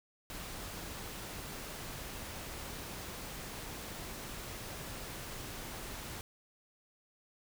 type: noise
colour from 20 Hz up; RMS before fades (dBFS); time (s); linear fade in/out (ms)
pink; -44; 0.3-6.21; 0
effects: none